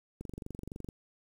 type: click train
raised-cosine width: 3 ms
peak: -28 dBFS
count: 17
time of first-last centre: 0.21-0.888 s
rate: 23.6 Hz
effects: 9-bit